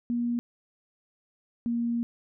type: tone pair in turn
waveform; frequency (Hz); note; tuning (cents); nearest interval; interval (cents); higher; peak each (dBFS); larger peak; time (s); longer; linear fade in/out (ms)
sine; 238.6 / 235.3; A#3 / A#3; +41 / +16; unison; 25; first; -25; neither; 0.1-0.39 / 1.66-2.03; second; 0
effects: none